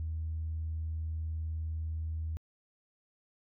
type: tone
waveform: sine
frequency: 79.8 Hz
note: D#2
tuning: 44 cents sharp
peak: -32 dBFS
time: 0-2.37 s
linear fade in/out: 0 ms
effects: tanh soft clip ceiling -28 dBFS